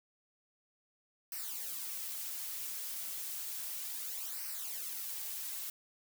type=noise with flanger; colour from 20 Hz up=blue; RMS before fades=-41 dBFS; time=1.32-5.7 s; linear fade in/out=2 ms; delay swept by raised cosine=0.28 to 5.88 ms; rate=0.32 Hz; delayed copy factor=-0.7; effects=none